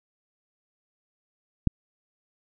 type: click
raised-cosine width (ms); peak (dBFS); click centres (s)
5; -7; 1.673
effects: none